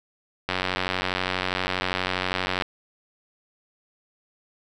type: click train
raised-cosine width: 0.3 ms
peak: -8 dBFS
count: 198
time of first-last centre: 0.49-2.622 s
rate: 92.4 Hz
effects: none